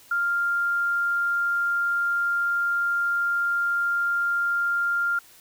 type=tone; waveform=sine; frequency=1396.9 Hz; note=F6; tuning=in tune; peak=-21 dBFS; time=0.11-5.19 s; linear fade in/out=5 ms; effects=white hiss -52 dBFS RMS until 5.4 s